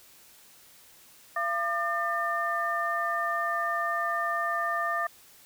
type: tone cluster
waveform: sine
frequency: 681 / 1203 / 1799 Hz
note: F5 / D6 / A6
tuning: -44 / +41 / +38 cents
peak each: -32 / -29 / -31 dBFS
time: 1.36-5.07 s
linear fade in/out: 5 ms
effects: white hiss -55 dBFS RMS until 5.45 s